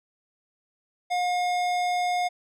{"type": "tone with tanh clipping", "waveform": "sine", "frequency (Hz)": 716, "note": "F5", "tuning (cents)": 43, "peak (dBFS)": -25, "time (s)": [1.1, 2.29], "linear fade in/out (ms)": 20, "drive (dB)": 18, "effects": []}